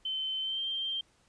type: tone with pitch glide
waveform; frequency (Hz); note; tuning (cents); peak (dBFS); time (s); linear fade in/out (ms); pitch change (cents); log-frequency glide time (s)
sine; 3076 to 3157; G7 to G7; -33 to +12; -31; 0.05-1.01; 5; +45; 0.41-0.63
effects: pink hiss -67 dBFS RMS until 1.28 s + resampled to 22050 Hz